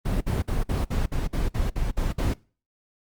brown noise bursts, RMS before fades -24 dBFS, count 11, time 0.05-2.34 s, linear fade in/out 10 ms, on 160 ms, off 53 ms, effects noise-tail reverb RT60 0.4 s tail -24 dB re dry + Opus 24 kbps

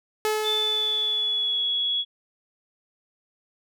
sawtooth tone with exponential decay, 429.8 Hz, A4, 41 cents flat, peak -17 dBFS, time 0.25-1.96 s, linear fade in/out 0 ms, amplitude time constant 370 ms
sine tone with pitch glide, 3520 to 3359 Hz, A7 to G#7, 0 to +19 cents, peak -22 dBFS, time 0.43-2.05 s, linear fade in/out 50 ms, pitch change -81 cents, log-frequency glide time 0.54-1.6 s
effects none

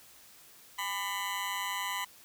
20% pulse tone with amplitude modulation, 1000 Hz, B5, 21 cents sharp, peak -24 dBFS, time 0.78-2.05 s, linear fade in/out 10 ms, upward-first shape sine, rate 189 Hz, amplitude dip 80%, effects white hiss -56 dBFS RMS until 2.24 s

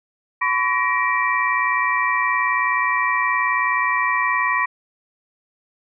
sine tone cluster, 1009 / 1128 / 1893 / 2336 Hz, B5 / C#6 / A#6 / D7, +37 / +30 / +26 / -10 cents, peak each -22 / -23 / -21 / -25 dBFS, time 0.41-4.66 s, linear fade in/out 10 ms, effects none

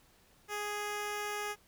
10% pulse tone, 415.3 Hz, G#4, in tune, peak -27 dBFS, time 0.48-1.56 s, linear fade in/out 50 ms, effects pink hiss -65 dBFS RMS until 1.67 s

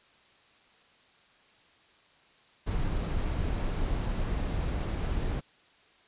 brown noise, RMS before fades -30 dBFS, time 2.66-5.41 s, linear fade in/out 20 ms, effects white hiss -61 dBFS RMS until 6.07 s + resampled to 8000 Hz

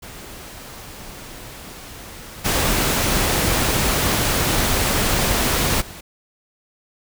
pink noise with level steps, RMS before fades -37 / -19 / -37 dBFS, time 0.02-6.01 s, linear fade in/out 10 ms, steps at 2.44 / 5.8 s, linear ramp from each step 20 ms, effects none

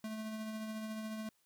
square tone with tremolo, 217.9 Hz, A3, 17 cents flat, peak -39 dBFS, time 0.04-1.29 s, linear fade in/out 2 ms, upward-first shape triangle, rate 14 Hz, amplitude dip 35%, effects white hiss -75 dBFS RMS until 1.45 s

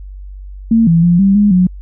sine tone with pitch steps, 226.8 / 166.9 / 173.7 / 195.8 / 206 / 182.2 Hz, A#3 / E3 / F3 / G3 / G#3 / F#3, -47 / +22 / -9 / -2 / -14 / -26 cents, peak -6 dBFS, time 0.71-1.67 s, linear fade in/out 5 ms, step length 160 ms, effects added 48 Hz sine -27 dBFS peak until 1.81 s

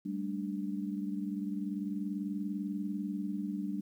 sine chord, G suspended second, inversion none, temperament equal with one note detuned, 196 / 216.3 / 293.7 Hz, G3 / A3 / D4, 0 / -29 / 0 cents, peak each -36 / -40 / -38 dBFS, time 0.05-3.81 s, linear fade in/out 10 ms, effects 11-bit

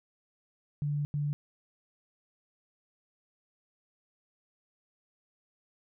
sine tone bursts at uneven times, 146.1 Hz, D3, 9 cents flat, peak -28 dBFS, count 2, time 0.82-1.05 / 1.14-1.33 s, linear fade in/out 0 ms, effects none

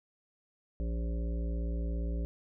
harmonic tone, 57.4 Hz, A#1, 26 cents flat, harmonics 1 / 3 / 5 / 7 / 9 / 10, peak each -31 / -41 / -45 / -48 / -50 / -51 dBFS, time 0.8-2.25 s, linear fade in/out 0 ms, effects none

